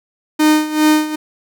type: tone with tremolo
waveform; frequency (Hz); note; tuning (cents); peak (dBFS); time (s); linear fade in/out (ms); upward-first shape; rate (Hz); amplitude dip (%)
45% pulse; 306.8; D#4; -24; -8; 0.39-1.16; 10; sine; 2.5; 80
effects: none